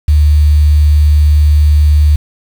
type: tone with quantisation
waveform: sine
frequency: 74.6 Hz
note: D2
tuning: 28 cents sharp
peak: -4 dBFS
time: 0.08-2.16 s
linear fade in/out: 5 ms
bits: 5
effects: none